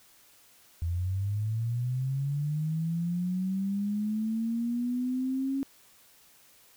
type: linear sweep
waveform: sine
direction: up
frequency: 82.41 to 274.5 Hz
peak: -27 dBFS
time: 0.82-5.63 s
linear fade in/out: 0 ms
effects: white hiss -59 dBFS RMS until 6.76 s